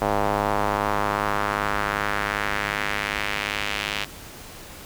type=tone with band-pass filter sweep; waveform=square; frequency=51.3 Hz; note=G#1; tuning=21 cents flat; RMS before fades=-25 dBFS; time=0.01-4.05 s; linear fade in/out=10 ms; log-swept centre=770 to 2900 Hz; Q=1.6; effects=pink hiss -41 dBFS RMS until 4.85 s